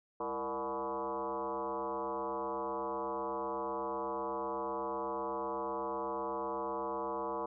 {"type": "tone with frequency modulation", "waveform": "sine", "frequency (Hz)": 730, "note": "F#5", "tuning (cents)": -24, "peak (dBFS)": -34, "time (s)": [0.2, 7.46], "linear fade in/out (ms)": 5, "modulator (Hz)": 132, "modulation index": 3, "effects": []}